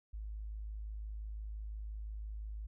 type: tone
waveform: sine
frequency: 52.9 Hz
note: G#1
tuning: 33 cents sharp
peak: -40 dBFS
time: 0.13-2.67 s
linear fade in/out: 10 ms
effects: none